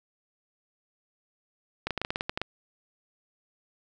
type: clicks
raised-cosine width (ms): 0.3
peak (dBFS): -13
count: 11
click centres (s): 1.87 / 1.907 / 1.977 / 2.016 / 2.049 / 2.105 / 2.159 / 2.209 / 2.295 / 2.375 / 2.416
effects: none